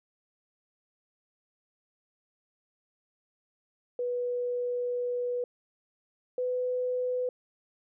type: tone pair in turn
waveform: sine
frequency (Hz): 490 / 500.6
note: B4 / B4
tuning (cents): -14 / +23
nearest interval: unison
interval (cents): 37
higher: second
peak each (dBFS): -28 / -27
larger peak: second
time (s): 3.99-5.44 / 6.38-7.29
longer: first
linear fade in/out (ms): 2
effects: none